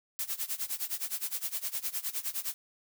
blue noise with tremolo, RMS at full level -32 dBFS, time 0.19-2.54 s, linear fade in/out 0 ms, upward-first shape sine, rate 9.7 Hz, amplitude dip 90%, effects none

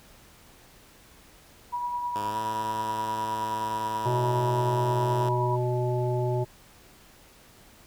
sine tone with tremolo, 970 Hz, B5, 31 cents flat, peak -26 dBFS, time 1.72-5.57 s, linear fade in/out 20 ms, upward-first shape triangle, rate 9.5 Hz, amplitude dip 40%
5% pulse tone with pitch glide, 103.9 to 110.08 Hz, G#2 to A2, +1 to +1 cents, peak -23 dBFS, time 2.15-5.29 s, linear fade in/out 5 ms, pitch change +100 cents, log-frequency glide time 2.29-2.35 s
harmonic tone, 123.47 Hz, B2, in tune, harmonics 1 / 3 / 5 / 7, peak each -26 / -29 / -33 / -35 dBFS, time 4.05-6.45 s, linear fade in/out 20 ms
effects pink hiss -54 dBFS RMS until 7.86 s

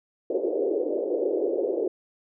white band-pass noise, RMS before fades -26 dBFS, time 0.3-1.88 s, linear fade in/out 5 ms, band 330 to 530 Hz, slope 48 dB/octave, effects none

